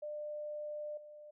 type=tone with level steps; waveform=sine; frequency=598 Hz; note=D5; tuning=31 cents sharp; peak=-39 / -50 dBFS; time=0.02-1.31 s; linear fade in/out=10 ms; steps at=0.97 s; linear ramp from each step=5 ms; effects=none